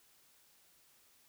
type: silence
effects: white hiss -67 dBFS RMS until 1.28 s